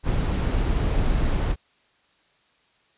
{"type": "noise", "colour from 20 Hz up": "brown", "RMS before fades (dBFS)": -22, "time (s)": [0.03, 1.56], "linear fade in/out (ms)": 50, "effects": ["white hiss -63 dBFS RMS until 2.97 s", "resampled to 8000 Hz"]}